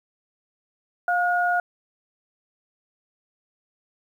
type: tone pair together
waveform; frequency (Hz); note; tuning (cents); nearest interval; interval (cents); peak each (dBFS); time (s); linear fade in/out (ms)
sine; 706.9 / 1441; F5 / F#6; +21 / -46; octave; 1233; -21 / -23; 1.08-1.6; 2
effects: 9-bit